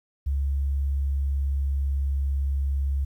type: tone with pitch glide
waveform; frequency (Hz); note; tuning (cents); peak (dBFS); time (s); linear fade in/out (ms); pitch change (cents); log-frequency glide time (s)
sine; 69.3 to 68.86; C#2 to C#2; 0 to -11; -22; 0.26-3.05; 10; -11; 0.6-2.17
effects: 10-bit